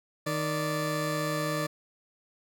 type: tone pair together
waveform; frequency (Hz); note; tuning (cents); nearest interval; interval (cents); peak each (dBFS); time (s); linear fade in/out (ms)
20% pulse; 155.23 / 585; D#3 / D5; -4 / -7; octave + major seventh; 2297; -26; 0.26-1.67; 10
effects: none